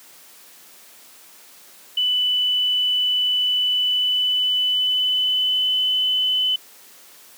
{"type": "tone with pitch glide", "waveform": "sine", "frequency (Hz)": [2987, 3018], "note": ["F#7", "F#7"], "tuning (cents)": [16, 34], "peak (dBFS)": -17, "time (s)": [1.97, 6.56], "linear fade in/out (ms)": 5, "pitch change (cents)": 18, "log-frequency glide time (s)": [3.88, 5.71], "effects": ["white hiss -47 dBFS RMS until 7.37 s", "high-pass 200 Hz 12 dB/octave"]}